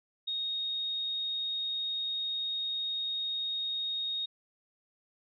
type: tone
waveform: sine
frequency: 3729 Hz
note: A#7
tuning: in tune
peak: -31 dBFS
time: 0.27-4.26 s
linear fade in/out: 10 ms
effects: none

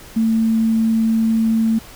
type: tone with quantisation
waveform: sine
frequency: 223.9 Hz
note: A3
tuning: 30 cents sharp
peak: -13 dBFS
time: 0.16-1.79 s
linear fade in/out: 10 ms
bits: 7
effects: pink hiss -40 dBFS RMS until 1.95 s

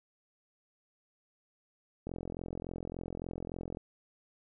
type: click train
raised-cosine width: 2 ms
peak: -26 dBFS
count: 75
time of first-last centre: 2.07-3.771 s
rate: 43.5 Hz
effects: none

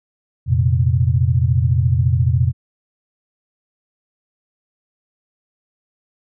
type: chord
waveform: sine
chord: F suspended fourth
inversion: none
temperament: equal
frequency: 87.31 / 116.54 / 130.81 Hz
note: F2 / Bb2 / C3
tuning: 0 / 0 / 0 cents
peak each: -17 dBFS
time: 0.46-2.53 s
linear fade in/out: 50 ms
effects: none

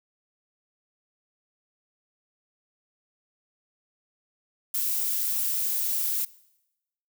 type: noise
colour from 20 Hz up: violet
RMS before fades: -27 dBFS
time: 4.74-6.25 s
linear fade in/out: 5 ms
effects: noise-tail reverb RT60 0.9 s tail -21 dB re dry

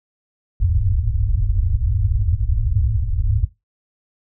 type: low-pass noise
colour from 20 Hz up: white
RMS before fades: -18 dBFS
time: 0.6-3.45 s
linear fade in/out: 5 ms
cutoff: 110 Hz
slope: 96 dB/octave
effects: noise-tail reverb RT60 0.2 s tail -17 dB re dry

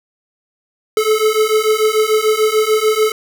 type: beating tone pair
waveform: square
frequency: 429.1 / 435.9 Hz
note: A4 / A4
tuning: -43 / -16 cents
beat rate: 6.8 Hz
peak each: -16 / -15 dBFS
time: 0.97-3.12 s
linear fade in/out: 2 ms
effects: none

